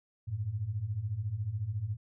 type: beating tone pair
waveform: sine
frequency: 95.7 / 109.7 Hz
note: G2 / A2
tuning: -41 / -5 cents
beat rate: 14 Hz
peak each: -37 / -33 dBFS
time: 0.27-1.97 s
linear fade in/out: 20 ms
effects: none